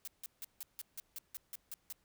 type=noise bursts; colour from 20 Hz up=blue; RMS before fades=-44 dBFS; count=11; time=0.05-1.925 s; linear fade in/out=0 ms; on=25 ms; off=160 ms; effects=pink hiss -75 dBFS RMS until 2.04 s